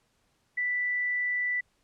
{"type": "tone", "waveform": "sine", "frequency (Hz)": 1975.5, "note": "B6", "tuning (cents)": 0, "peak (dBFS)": -26, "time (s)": [0.57, 1.61], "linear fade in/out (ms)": 10, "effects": ["pink hiss -71 dBFS RMS until 1.83 s", "low-pass 10000 Hz 12 dB/octave"]}